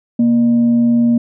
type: tone with frequency modulation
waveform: sine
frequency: 235.5 Hz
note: A#3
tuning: 18 cents sharp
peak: -9 dBFS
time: 0.19-1.18 s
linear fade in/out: 5 ms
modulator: 369 Hz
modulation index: 0.21
effects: none